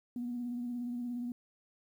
sine tone with vibrato, 242.5 Hz, B3, 31 cents flat, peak -34 dBFS, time 0.16-1.32 s, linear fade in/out 2 ms, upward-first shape triangle, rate 17 Hz, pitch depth 38 cents each way, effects tanh soft clip ceiling -30 dBFS + 11-bit

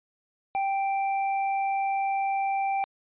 sine tone with tanh clipping, 784 Hz, G5, in tune, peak -26 dBFS, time 0.55-2.84 s, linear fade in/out 0 ms, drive 11 dB, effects resampled to 8000 Hz

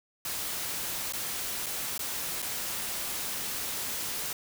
white noise with dropouts, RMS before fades -34 dBFS, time 0.25-4.33 s, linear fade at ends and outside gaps 2 ms, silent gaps 1.124-1.134 / 1.661-1.665 / 1.979-1.992 / 2.42-2.425 s, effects none

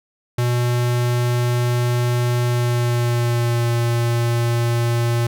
square tone with pitch glide, 121.6 to 118.14 Hz, B2 to A#2, -26 to +24 cents, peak -17 dBFS, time 0.38-5.27 s, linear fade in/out 5 ms, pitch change -50 cents, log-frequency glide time 2.45-3.71 s, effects none

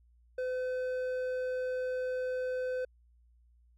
sine tone with hard clipping, 508 Hz, B4, 49 cents sharp, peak -33 dBFS, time 0.38-2.85 s, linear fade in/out 5 ms, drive 6 dB, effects added 59 Hz sine -61 dBFS peak until 3.77 s

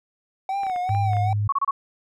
triangle tone with vibrato, 755 Hz, F#5, 35 cents sharp, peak -21 dBFS, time 0.49-1.33 s, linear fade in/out 2 ms, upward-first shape sine, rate 2.5 Hz, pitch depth 95 cents each way
clicks, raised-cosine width 0.5 ms, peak -24 dBFS, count 8, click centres 0.634 / 0.667 / 0.698 / 0.761 / 0.892 / 0.949 / 1.133 / 1.168 s
sine tone, 103.83 Hz, G#2, in tune, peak -20 dBFS, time 0.89-1.48 s, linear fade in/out 10 ms
sine tone bursts, 1108.7 Hz, C#6, in tune, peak -18 dBFS, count 4, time 1.49-1.71 s, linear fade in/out 5 ms, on 34 ms, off 28 ms
effects none

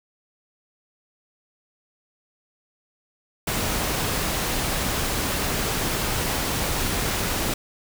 pink noise, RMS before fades -25 dBFS, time 3.47-7.54 s, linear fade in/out 5 ms, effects none

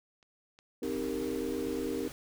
clicks, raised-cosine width 0.2 ms, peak -44 / -38 dBFS, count 2, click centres 0.228 / 0.589 s
sine chord, C minor seventh, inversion none, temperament equal with one note detuned, 261.6 / 311.1 / 397.9 / 466.2 Hz, C4 / Eb4 / G4 / Bb4, 0 / 0 / +26 / 0 cents, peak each -37 dBFS, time 0.82-2.08 s, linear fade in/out 5 ms
pink noise, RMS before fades -46 dBFS, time 0.83-2.12 s, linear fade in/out 0 ms
effects none

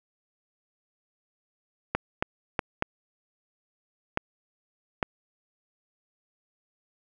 clicks, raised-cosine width 0.5 ms, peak -9 dBFS, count 6, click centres 1.95 / 2.225 / 2.592 / 2.824 / 4.174 / 5.028 s, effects none

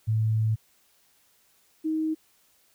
sine tone pair in turn, 110 / 315 Hz, A2 / D#4, 0 / +21 cents, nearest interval octave + tritone, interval 1821 cents, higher second, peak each -21 / -24 dBFS, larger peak first, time 0.07-0.56 / 1.84-2.15 s, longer first, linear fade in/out 20 ms, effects white hiss -64 dBFS RMS until 2.74 s

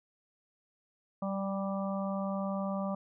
harmonic tone with a mistuned harmonic, 196 Hz, G3, in tune, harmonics 1 / 3 / 4 / 5 / 6, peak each -33 / -37 / -43 / -45 / -42 dBFS, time 1.22-2.95 s, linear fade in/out 5 ms, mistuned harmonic 1, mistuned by -16 cents, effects none

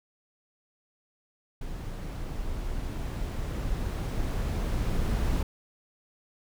brown noise with level ramp, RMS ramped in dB -36 to -26 dBFS, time 1.61-5.43 s, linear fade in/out 5 ms, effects none

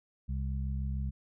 harmonic tone, 66.7 Hz, C2, 34 cents sharp, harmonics 1 / 2 / 3, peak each -32 / -38 / -42 dBFS, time 0.28-1.11 s, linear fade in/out 20 ms, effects none

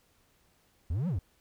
triangle exponential two-way sweep, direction up then down, 71.7 to 196 to 73.6 Hz, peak -26 dBFS, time 0.9-1.19 s, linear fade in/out 5 ms, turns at 1.08 s, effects pink hiss -68 dBFS RMS until 1.4 s

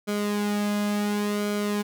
sawtooth tone with flanger, 206.7 Hz, G#3, 8 cents flat, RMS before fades -26 dBFS, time 0.07-1.83 s, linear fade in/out 20 ms, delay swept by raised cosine 1.1 to 2.2 ms, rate 0.7 Hz, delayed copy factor -0.6, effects none

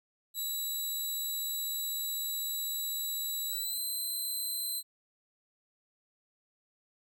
5% pulse tone with pitch glide, 3928 to 4067 Hz, B7 to C8, -10 to -50 cents, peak -26 dBFS, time 0.34-4.83 s, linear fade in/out 50 ms, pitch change +60 cents, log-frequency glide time 3.5-3.8 s, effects none

